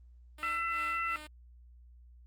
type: tone with tremolo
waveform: 5% pulse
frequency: 304 Hz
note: D#4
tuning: 40 cents flat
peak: -34 dBFS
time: 0.38-1.27 s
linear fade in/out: 5 ms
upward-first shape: sine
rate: 2.7 Hz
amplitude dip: 80%
type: harmonic tone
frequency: 671 Hz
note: E5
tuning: 31 cents sharp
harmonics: 2 / 3 / 4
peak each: -33 / -37 / -38 dBFS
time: 0.43-1.16 s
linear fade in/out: 0 ms
effects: added 60 Hz sine -53 dBFS peak until 2.26 s + Opus 24 kbps